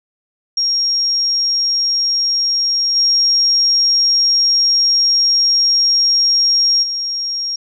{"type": "tone with level steps", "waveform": "sine", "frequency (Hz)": 5580, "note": "F8", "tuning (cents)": -2, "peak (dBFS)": [-13, -10, -18], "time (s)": [0.57, 7.56], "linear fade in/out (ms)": 5, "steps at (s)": [2.95, 6.82], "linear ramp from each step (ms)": 20, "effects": []}